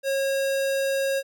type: tone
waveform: square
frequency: 544 Hz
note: C#5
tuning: 33 cents flat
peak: -23 dBFS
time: 0.03-1.23 s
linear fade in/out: 50 ms
effects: none